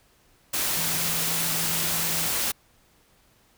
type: tone in noise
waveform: sine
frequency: 165.6 Hz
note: E3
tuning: 8 cents sharp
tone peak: -36 dBFS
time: 0.76-2.27 s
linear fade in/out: 10 ms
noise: white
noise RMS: -26 dBFS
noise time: 0.53-2.52 s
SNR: -13 dB
effects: pink hiss -61 dBFS RMS until 3.57 s